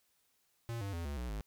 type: tone with pitch steps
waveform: square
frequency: 116.54 / 99.14 / 84.33 / 71.74 / 61.03 / 51.91 Hz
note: A#2 / G2 / E2 / D2 / B1 / G#1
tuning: 0 / +20 / +40 / -40 / -20 / 0 cents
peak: -38 dBFS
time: 0.69-1.41 s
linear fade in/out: 0 ms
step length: 120 ms
effects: white hiss -75 dBFS RMS until 1.46 s